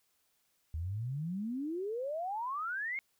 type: exponential sweep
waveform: sine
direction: up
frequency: 75.6 to 2200 Hz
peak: -34 dBFS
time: 0.74-2.99 s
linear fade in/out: 0 ms
effects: white hiss -75 dBFS RMS until 3.19 s